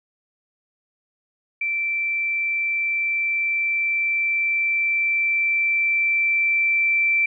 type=tone with level ramp; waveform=sine; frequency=2339 Hz; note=D7; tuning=8 cents flat; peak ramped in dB=-21 to -16 dBFS; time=1.61-7.26 s; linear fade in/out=5 ms; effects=none